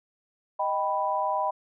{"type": "chord", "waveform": "sine", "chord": "Eb augmented", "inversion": "none", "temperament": "equal", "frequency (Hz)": [622.3, 784, 987.8], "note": ["Eb5", "G5", "B5"], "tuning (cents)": [0, 0, 0], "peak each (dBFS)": [-30, -29, -27], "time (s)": [0.59, 1.51], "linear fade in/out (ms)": 10, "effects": []}